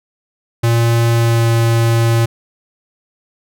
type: tone with pitch glide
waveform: square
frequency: 116.54 to 115.47 Hz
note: A#2 to A#2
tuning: 0 to -16 cents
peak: -11 dBFS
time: 0.63-2.26 s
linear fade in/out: 10 ms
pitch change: -16 cents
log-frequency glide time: 1.11-1.48 s
effects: none